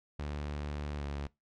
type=tone with pitch glide; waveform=sawtooth; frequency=73.42 to 71.29 Hz; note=D2 to C#2; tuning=0 to +49 cents; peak=-32 dBFS; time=0.19-1.27 s; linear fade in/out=5 ms; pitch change=-51 cents; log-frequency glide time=0.96-1.04 s; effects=noise-tail reverb RT60 0.2 s tail -22 dB re dry + low-pass 5000 Hz 12 dB/octave

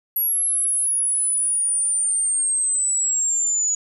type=linear sweep; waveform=sine; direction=down; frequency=11440 to 6820 Hz; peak=-18 dBFS; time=0.16-3.75 s; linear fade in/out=5 ms; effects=none

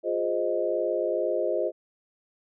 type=chord; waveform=sine; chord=F minor seventh; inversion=none; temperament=equal with one note detuned; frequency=353.1 / 415.3 / 523.3 / 622.3 Hz; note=F4 / Ab4 / C5 / Eb5; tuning=+19 / 0 / 0 / 0 cents; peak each=-30 / -31 / -29 / -28 dBFS; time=0.03-1.72 s; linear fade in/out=50 ms; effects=none

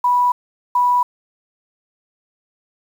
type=tone pair in turn; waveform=sine; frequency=982 / 982 Hz; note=B5 / B5; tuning=-10 / -10 cents; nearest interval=unison; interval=0 cents; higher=neither; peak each=-12 dBFS; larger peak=neither; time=0.04-0.32 / 0.75-1.03 s; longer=neither; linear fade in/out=5 ms; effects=7-bit

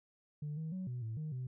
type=tone with pitch steps; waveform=sine; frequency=148.8 / 159.1 / 186.3 / 123.7 / 111.6 / 154.6 / 127.3 Hz; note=D3 / D#3 / F#3 / B2 / A2 / D#3 / C3; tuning=+23 / +39 / +12 / +3 / +25 / -11 / -47 cents; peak=-36 dBFS; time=0.42-1.47 s; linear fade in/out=5 ms; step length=150 ms; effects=tanh soft clip ceiling -35 dBFS

